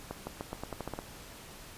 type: accelerating click train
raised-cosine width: 1 ms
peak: -22 dBFS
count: 10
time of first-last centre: 0.11-0.989 s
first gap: 160 ms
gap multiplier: 0.87
effects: pink hiss -49 dBFS RMS until 1.77 s + resampled to 32000 Hz